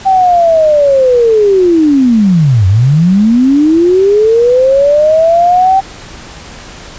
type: linear two-way sweep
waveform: sine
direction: down then up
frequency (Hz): 779 to 89.6 to 779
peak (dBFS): -4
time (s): 0.05-5.81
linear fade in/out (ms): 20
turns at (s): 2.67
effects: pink hiss -30 dBFS RMS until 6.98 s + resampled to 16000 Hz